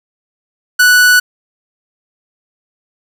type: tone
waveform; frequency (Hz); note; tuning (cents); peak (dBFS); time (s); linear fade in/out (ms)
45% pulse; 1480; F#6; 0; -5; 0.79-1.2; 10
effects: 7-bit